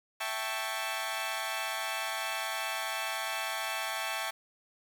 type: chord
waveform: 15% pulse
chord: A dominant seventh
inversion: second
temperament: equal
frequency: 659.3 / 784 / 880 / 1108.7 Hz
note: E5 / G5 / A5 / C#6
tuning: 0 / 0 / 0 / 0 cents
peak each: -32 dBFS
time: 0.2-4.31 s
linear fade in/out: 10 ms
effects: 9-bit